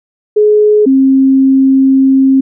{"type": "tone pair in turn", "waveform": "sine", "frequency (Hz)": [421.9, 267.3], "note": ["G#4", "C4"], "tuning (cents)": [27, 37], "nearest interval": "minor sixth", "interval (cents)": 790, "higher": "first", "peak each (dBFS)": -4, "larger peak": "neither", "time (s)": [[0.36, 0.86], [0.86, 2.41]], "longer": "second", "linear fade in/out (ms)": 10, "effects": []}